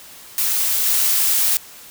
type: noise with level steps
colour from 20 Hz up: blue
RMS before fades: -19 / -17 dBFS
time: 0.38-1.57 s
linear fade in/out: 0 ms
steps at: 0.85 s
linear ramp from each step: 20 ms
effects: white hiss -41 dBFS RMS until 1.9 s